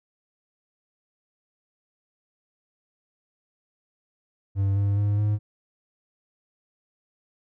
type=tone with pitch steps; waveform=triangle; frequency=98.3 / 100.42 / 102.59 / 104.81 Hz; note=G2 / G2 / G#2 / G#2; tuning=+5 / +42 / -21 / +16 cents; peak=-18 dBFS; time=4.55-5.39 s; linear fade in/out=50 ms; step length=210 ms; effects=none